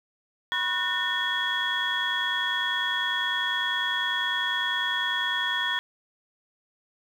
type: tone cluster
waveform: sine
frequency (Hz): 980 / 1090 / 1475 / 1815 / 3339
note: B5 / C#6 / F#6 / A#6 / G#7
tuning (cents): -14 / -29 / -6 / -47 / +9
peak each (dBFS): -33 / -36 / -33 / -27 / -28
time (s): 0.52-5.79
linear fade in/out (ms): 0
effects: tanh soft clip ceiling -16 dBFS + 9-bit